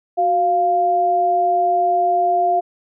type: tone pair together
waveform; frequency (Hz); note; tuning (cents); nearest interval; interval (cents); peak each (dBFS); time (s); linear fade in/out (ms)
sine; 370 / 698.5; F#4 / F5; 0 / 0; major seventh; 1100; -23 / -14; 0.17-2.61; 20
effects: none